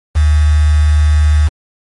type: tone with quantisation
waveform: sine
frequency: 75.5 Hz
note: D2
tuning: 48 cents sharp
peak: -6 dBFS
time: 0.15-1.49 s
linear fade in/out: 20 ms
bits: 4
effects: MP3 48 kbps